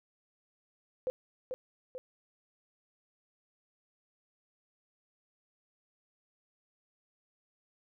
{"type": "tone with echo", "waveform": "sine", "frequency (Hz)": 511, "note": "C5", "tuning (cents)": -41, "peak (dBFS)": -29, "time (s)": [1.07, 1.1], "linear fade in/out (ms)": 0, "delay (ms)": 440, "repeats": 2, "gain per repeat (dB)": -5, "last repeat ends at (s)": 1.98, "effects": []}